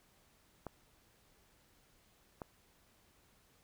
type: clicks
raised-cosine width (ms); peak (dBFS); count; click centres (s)
1; -28; 2; 0.667 / 2.418
effects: pink hiss -69 dBFS RMS until 3.63 s